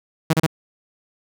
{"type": "tone bursts", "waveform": "sawtooth", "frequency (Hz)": 160, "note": "D#3", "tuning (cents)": 49, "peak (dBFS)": -10, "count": 3, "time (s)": [0.3, 0.465], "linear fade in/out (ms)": 5, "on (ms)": 33, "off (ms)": 33, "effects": []}